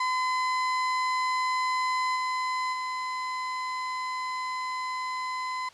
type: tone with level steps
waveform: 35% pulse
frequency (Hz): 1018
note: C6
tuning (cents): -48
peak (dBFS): -23 / -25 / -28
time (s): 0-5.69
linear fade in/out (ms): 5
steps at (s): 2.15 / 2.72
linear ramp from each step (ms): 20
effects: white hiss -53 dBFS RMS until 5.73 s + low-pass 5000 Hz 12 dB/octave